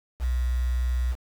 sine tone with quantisation, 61.8 Hz, B1, 2 cents sharp, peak -22 dBFS, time 0.19-1.16 s, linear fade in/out 50 ms, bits 7, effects none

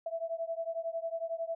sine beating tone pair, 657 / 668 Hz, E5 / E5, -6 / +23 cents, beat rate 11 Hz, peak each -36 / -37 dBFS, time 0.06-1.55 s, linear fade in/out 5 ms, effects none

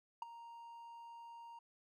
triangle tone with ADSR envelope, 932.3 Hz, A#5, in tune, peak -34 dBFS, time 0.22-1.59 s, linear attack 3 ms, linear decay 13 ms, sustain -15 dB, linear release 5 ms, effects none

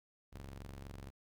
sawtooth ring-modulated tone, 68.5 Hz, C#2, 20 cents flat, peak -40 dBFS, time 0.32-1.11 s, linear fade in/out 20 ms, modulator 22.3 Hz, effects 13-bit

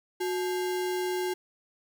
sine tone with sample-and-hold, 364.7 Hz, F#4, 25 cents flat, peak -27 dBFS, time 0.2-1.34 s, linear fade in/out 10 ms, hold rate 1225 Hz, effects none

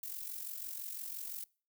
violet noise with amplitude modulation, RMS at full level -40 dBFS, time 0.03-1.44 s, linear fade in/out 2 ms, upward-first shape sine, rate 45.9 Hz, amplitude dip 65%, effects noise-tail reverb RT60 0.4 s tail -24 dB re dry

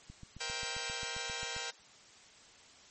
click train, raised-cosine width 5 ms, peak -36 dBFS, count 12, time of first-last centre 0.1-1.565 s, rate 7.51 Hz
5% pulse chord, C dominant seventh, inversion third, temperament just, 470.9 / 523.3 / 654.1 / 784.9 Hz, Bb4 / C5 / E5 / G5, +18 / 0 / -14 / +2 cents, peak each -30 / -34 / -36 / -30 dBFS, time 0.4-1.71 s, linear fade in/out 10 ms
effects white hiss -58 dBFS RMS until 2.9 s + MP3 32 kbps

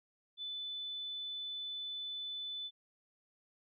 sine tone, 3500 Hz, A7, 10 cents flat, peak -39 dBFS, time 0.37-2.71 s, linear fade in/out 50 ms, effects none

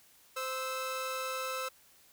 sawtooth tone pair together, 520 / 1310.3 Hz, C5 / E6, -11 / -11 cents, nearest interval octave + major third, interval 1600 cents, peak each -34 / -33 dBFS, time 0.36-1.69 s, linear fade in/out 10 ms, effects white hiss -62 dBFS RMS until 2.12 s

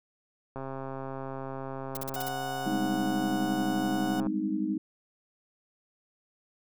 click train, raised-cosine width 1 ms, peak -24 dBFS, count 498, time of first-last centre 0.56-4.269 s, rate 134 Hz
blue noise bursts, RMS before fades -36 dBFS, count 6, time 1.95-2.285 s, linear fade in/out 2 ms, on 20 ms, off 43 ms
35% pulse tone, 737 Hz, F#5, 7 cents flat, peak -32 dBFS, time 2.16-4.2 s, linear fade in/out 0 ms
sine chord, Ab major seventh, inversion third, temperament equal with one note detuned, 196 / 207.7 / 257.6 / 311.1 Hz, G3 / Ab3 / C4 / Eb4, 0 / 0 / -27 / 0 cents, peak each -35 / -33 / -35 / -30 dBFS, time 2.66-4.78 s, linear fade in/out 5 ms
effects none

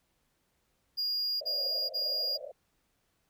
triangle tone bursts, 4843 Hz, D#8, 48 cents flat, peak -28 dBFS, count 3, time 0.97-2.376 s, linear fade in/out 20 ms, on 440 ms, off 43 ms
white band-pass noise, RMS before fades -44 dBFS, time 1.41-2.52 s, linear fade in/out 5 ms, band 500 to 650 Hz, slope 96 dB/octave
effects pink hiss -75 dBFS RMS until 3.29 s

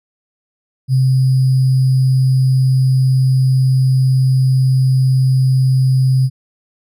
sine tone with sample-and-hold, 131 Hz, C3, 2 cents sharp, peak -9 dBFS, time 0.88-6.3 s, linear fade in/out 50 ms, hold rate 4900 Hz, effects resampled to 32000 Hz

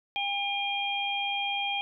harmonic tone, 804 Hz, G5, 44 cents sharp, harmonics 1 / 3 / 4, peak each -32 / -32 / -32 dBFS, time 0.16-1.81 s, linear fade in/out 0 ms, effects none

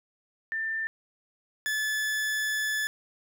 sine / 40% pulse tone pair in turn, 1787 / 1730.1 Hz, A6 / A6, +26 / -30 cents, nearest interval minor second, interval 56 cents, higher first, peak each -28 / -26 dBFS, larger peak second, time 0.52-0.87 / 1.66-2.87 s, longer second, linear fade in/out 0 ms, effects none

